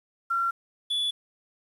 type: tone pair in turn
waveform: sine / triangle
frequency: 1367 / 3437 Hz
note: F6 / A7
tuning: -37 / -41 cents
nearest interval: octave + major third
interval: 1596 cents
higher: second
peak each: -23 dBFS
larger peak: neither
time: 0.3-0.51 / 0.9-1.11 s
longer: neither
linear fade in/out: 10 ms
effects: resampled to 32000 Hz + 9-bit